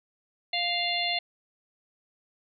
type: harmonic tone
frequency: 698.5 Hz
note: F5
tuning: in tune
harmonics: 1 / 3 / 4 / 5 / 6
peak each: -32 / -32 / -32 / -32 / -32 dBFS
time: 0.53-1.19 s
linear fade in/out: 5 ms
effects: none